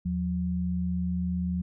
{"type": "tone pair together", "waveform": "sine", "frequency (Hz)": [79.82, 179.2], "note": ["D#2", "F3"], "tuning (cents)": [45, 45], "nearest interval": "octave + major second", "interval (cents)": 1400, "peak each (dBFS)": [-32, -27], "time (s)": [0.05, 1.62], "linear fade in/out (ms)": 10, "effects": []}